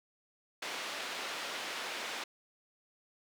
white band-pass noise, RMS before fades -40 dBFS, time 0.62-2.24 s, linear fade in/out 5 ms, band 350 to 3400 Hz, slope 12 dB/octave, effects none

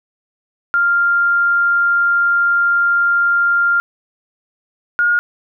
sine tone pair in turn, 1396 / 1426.2 Hz, F6 / F6, -1 / +36 cents, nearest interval unison, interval 37 cents, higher second, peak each -11 dBFS, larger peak neither, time 0.74-3.8 / 4.99-5.19 s, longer first, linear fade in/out 0 ms, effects none

